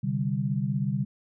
sine chord, C suspended second, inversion none, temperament just, 130.81 / 147.16 / 196.22 Hz, C3 / D3 / G3, 0 / +4 / +2 cents, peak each -29 dBFS, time 0.03-1.05 s, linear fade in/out 10 ms, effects none

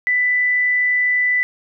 sine tone, 1988 Hz, B6, 11 cents sharp, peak -14 dBFS, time 0.07-1.43 s, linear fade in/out 0 ms, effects none

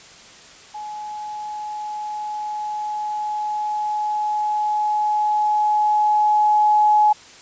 sine tone with level ramp, 845 Hz, G#5, 30 cents sharp, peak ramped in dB -29 to -11 dBFS, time 0.74-7.13 s, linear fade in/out 10 ms, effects white hiss -44 dBFS RMS until 7.41 s + resampled to 16000 Hz

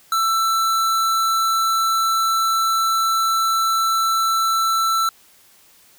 square tone, 1332 Hz, E6, 18 cents sharp, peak -17 dBFS, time 0.12-5.09 s, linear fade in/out 2 ms, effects white hiss -52 dBFS RMS until 5.98 s

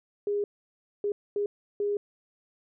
sine tone bursts at uneven times, 409.4 Hz, G#4, 25 cents flat, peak -25 dBFS, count 4, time 0.27-0.44 / 1.04-1.12 / 1.36-1.46 / 1.8-1.97 s, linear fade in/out 2 ms, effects none

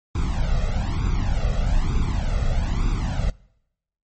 brown noise with flanger, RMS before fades -21 dBFS, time 0.15-3.3 s, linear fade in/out 2 ms, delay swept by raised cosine 0.82 to 1.56 ms, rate 1.1 Hz, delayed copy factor +0.9, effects noise-tail reverb RT60 0.8 s tail -24 dB re dry + MP3 32 kbps

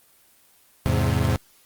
35% pulse chord, E augmented, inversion none, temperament equal with one note detuned, 82.41 / 105.09 / 130.81 Hz, E2 / G#2 / B#2, 0 / +21 / 0 cents, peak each -22 dBFS, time 0.86-1.36 s, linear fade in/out 0 ms, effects white hiss -57 dBFS RMS until 1.65 s + Opus 24 kbps

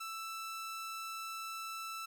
sawtooth tone, 1324 Hz, E6, 7 cents sharp, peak -37 dBFS, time 0-2.06 s, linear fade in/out 10 ms, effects none

